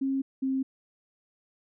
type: tone pair in turn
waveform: sine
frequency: 269.9 / 265.6 Hz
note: C#4 / C4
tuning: -46 / +26 cents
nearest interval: unison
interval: 28 cents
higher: first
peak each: -25 dBFS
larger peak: neither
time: 0.01-0.22 / 0.42-0.63 s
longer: neither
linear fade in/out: 10 ms
effects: none